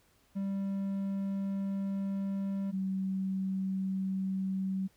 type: tone pair in turn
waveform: triangle / sine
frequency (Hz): 196 / 190.75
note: G3 / G3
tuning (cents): 0 / -47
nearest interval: unison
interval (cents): 47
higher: first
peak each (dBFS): -29 / -30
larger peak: first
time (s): 0.35-2.72 / 2.72-4.88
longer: first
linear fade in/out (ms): 20
effects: pink hiss -68 dBFS RMS until 4.96 s